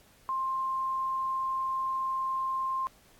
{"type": "tone", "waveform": "sine", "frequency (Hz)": 1055, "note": "C6", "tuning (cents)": 14, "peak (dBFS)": -28, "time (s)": [0.29, 2.87], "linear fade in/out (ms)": 0, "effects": ["pink hiss -60 dBFS RMS until 3.19 s", "AAC 64 kbps"]}